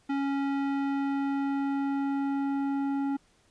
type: tone with low-pass filter sweep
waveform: square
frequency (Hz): 277.2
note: C#4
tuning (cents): 0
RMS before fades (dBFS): -29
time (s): 0.09-3.17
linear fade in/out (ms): 10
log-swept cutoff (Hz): 2200 to 990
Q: 0.74
effects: pink hiss -65 dBFS RMS until 3.5 s + resampled to 22050 Hz